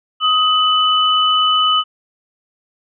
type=tone pair together; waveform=sine; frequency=1256 / 2992 Hz; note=D#6 / F#7; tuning=+16 / +19 cents; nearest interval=octave + minor third; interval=1503 cents; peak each=-14 dBFS; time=0.2-1.84 s; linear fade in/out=50 ms; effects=none